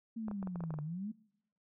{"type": "exponential two-way sweep", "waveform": "sine", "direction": "down then up", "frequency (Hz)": [231, 146.83, 224.1], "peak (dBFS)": -37, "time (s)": [0.16, 1.12], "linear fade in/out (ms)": 10, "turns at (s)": 0.82}
{"type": "clicks", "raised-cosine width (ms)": 1, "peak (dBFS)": -31, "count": 10, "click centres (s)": [0.283, 0.313, 0.428, 0.473, 0.558, 0.606, 0.638, 0.706, 0.74, 0.788]}
{"effects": ["noise-tail reverb RT60 0.8 s tail -23 dB re dry"]}